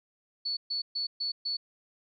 sine tone bursts, 4435 Hz, C#8, in tune, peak -29 dBFS, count 5, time 0.45-1.57 s, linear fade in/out 10 ms, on 120 ms, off 130 ms, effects none

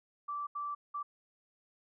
sine tone bursts at uneven times, 1165 Hz, D6, 14 cents flat, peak -35 dBFS, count 3, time 0.28-0.47 / 0.55-0.75 / 0.94-1.03 s, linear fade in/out 10 ms, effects none

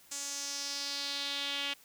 sawtooth tone with band-pass filter sweep, 281.9 Hz, C#4, 29 cents sharp, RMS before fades -37 dBFS, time 0.11-1.74 s, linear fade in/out 10 ms, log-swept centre 7200 to 3000 Hz, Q 3.2, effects white hiss -60 dBFS RMS until 1.84 s

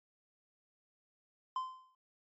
triangle tone with exponential decay, 1034 Hz, C6, 21 cents flat, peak -29 dBFS, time 1.56-1.95 s, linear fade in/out 2 ms, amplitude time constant 83 ms, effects MP3 32 kbps

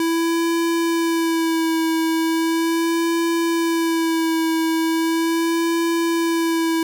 square tone with vibrato, 329.6 Hz, E4, in tune, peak -18 dBFS, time 0-6.83 s, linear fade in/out 2 ms, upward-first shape sine, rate 0.38 Hz, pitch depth 27 cents each way, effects none

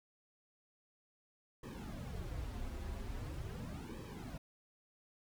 brown noise with flanger, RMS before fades -44 dBFS, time 1.63-4.38 s, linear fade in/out 5 ms, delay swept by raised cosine 1.4 to 6.8 ms, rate 0.42 Hz, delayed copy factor -0.95, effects none

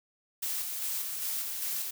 blue noise with tremolo, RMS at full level -33 dBFS, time 0.42-1.91 s, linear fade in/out 10 ms, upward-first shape square, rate 2.5 Hz, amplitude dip 30%, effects none

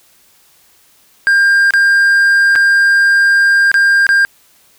triangle tone with dropouts, 1600 Hz, G6, 35 cents sharp, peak -5 dBFS, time 1.27-4.25 s, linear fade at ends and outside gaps 0 ms, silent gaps 1.707-1.737 / 2.554-2.559 / 3.716-3.742 / 4.067-4.09 s, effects white hiss -50 dBFS RMS until 4.78 s

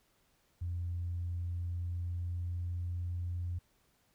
sine tone with pitch glide, 87 to 87.71 Hz, F2 to F2, -6 to +8 cents, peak -33 dBFS, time 0.61-3.59 s, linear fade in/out 10 ms, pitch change +14 cents, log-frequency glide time 1.5-3.14 s, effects tanh soft clip ceiling -29 dBFS + pink hiss -72 dBFS RMS until 4.14 s

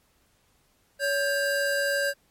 square tone pair together, 563 / 1586.9 Hz, C#5 / G6, +27 / +21 cents, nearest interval octave + tritone, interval 1794 cents, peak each -27 dBFS, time 0.99-2.14 s, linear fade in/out 50 ms, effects pink hiss -66 dBFS RMS until 2.3 s + MP3 64 kbps

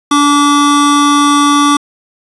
square tone pair together, 288.7 / 1157 Hz, D4 / D6, -30 / -26 cents, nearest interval 2 octaves, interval 2404 cents, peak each -10 dBFS, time 0.11-1.77 s, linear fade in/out 5 ms, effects resampled to 24000 Hz + 7-bit

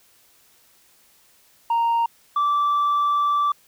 sine tone pair in turn, 929 / 1164.5 Hz, A#5 / D6, -6 / -15 cents, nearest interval major third, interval 391 cents, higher second, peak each -15 dBFS, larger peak neither, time 1.7-2.06 / 2.36-3.52 s, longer second, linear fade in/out 5 ms, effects tanh soft clip ceiling -16 dBFS + white hiss -57 dBFS RMS until 3.67 s

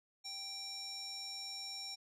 square tone with band-pass filter, 784 Hz, G5, in tune, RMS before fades -45 dBFS, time 0.24-1.96 s, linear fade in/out 20 ms, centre 5300 Hz, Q 4.8, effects none

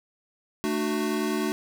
square chord, D major, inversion second, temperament equal with one note detuned, 220 / 299.3 / 370 Hz, A3 / D4 / F#4, 0 / +33 / 0 cents, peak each -30 dBFS, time 0.64-1.52 s, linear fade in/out 0 ms, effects none

